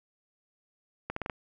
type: accelerating click train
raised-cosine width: 0.5 ms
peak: -18 dBFS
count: 5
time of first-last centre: 1.1-1.298 s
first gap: 64 ms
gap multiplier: 0.83
effects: none